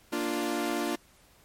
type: chord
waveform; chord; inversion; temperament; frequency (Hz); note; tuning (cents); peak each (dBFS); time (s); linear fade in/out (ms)
sawtooth; Bb major; none; equal; 233.1 / 293.7 / 349.2; Bb3 / D4 / F4; 0 / 0 / 0; -31 / -28 / -28; 0.12-0.96; 10
effects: pink hiss -60 dBFS RMS until 1.44 s + MP3 64 kbps